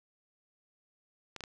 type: clicks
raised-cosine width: 0.2 ms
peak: -24 dBFS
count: 3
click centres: 1.363 / 1.407 / 1.438 s
effects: none